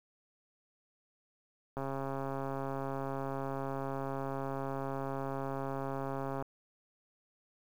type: click train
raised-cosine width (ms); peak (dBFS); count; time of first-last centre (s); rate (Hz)
1; -24; 634; 1.77-6.424; 136
effects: 9-bit